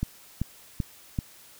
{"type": "click train", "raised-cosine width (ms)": 5, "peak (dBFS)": -14, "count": 4, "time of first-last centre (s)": [0.03, 1.188], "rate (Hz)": 2.59, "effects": ["white hiss -52 dBFS RMS until 1.59 s"]}